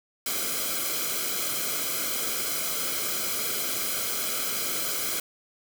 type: noise with comb filter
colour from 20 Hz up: white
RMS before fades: -29 dBFS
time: 0.26-5.2 s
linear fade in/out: 2 ms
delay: 1.1 ms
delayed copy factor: -0.8
effects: none